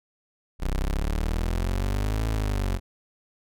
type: exponential two-way sweep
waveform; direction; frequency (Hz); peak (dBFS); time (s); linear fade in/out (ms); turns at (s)
30% pulse; up then down; 30.51 to 55.4 to 44.9; -21; 0.59-2.8; 50; 2.27
effects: none